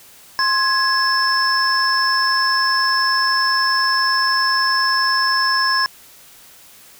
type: tone cluster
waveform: sine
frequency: 1054 / 1667 / 5290 Hz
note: C6 / G#6 / E8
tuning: +12 / +6 / +5 cents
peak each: -18 dBFS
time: 0.39-5.86 s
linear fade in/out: 0 ms
effects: tanh soft clip ceiling -7 dBFS + white hiss -45 dBFS RMS until 6.99 s